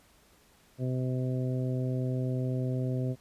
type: harmonic tone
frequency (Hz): 128.1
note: C3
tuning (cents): -36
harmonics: 1 / 2 / 3 / 4 / 5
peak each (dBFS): -29 / -35 / -39 / -41 / -43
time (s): 0.78-3.16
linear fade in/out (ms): 50
effects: pink hiss -62 dBFS RMS until 3.2 s + resampled to 32000 Hz